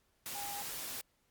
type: tone in noise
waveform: sine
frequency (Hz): 811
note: G#5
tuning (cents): -41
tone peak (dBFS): -43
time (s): 0.35-0.62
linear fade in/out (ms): 0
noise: white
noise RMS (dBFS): -42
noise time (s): 0.26-1.01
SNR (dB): -4
effects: pink hiss -75 dBFS RMS until 1.3 s + Opus 48 kbps